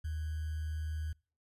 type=tone with sample-and-hold; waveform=sine; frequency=77.78 Hz; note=D#2; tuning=in tune; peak=-34 dBFS; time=0.04-1.13 s; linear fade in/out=10 ms; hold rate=1575 Hz; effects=noise-tail reverb RT60 0.4 s tail -26 dB re dry + resampled to 32000 Hz